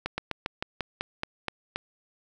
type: slowing click train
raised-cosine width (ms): 0.3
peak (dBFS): -13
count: 10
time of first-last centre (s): 0.06-1.76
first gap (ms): 120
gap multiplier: 1.11
effects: none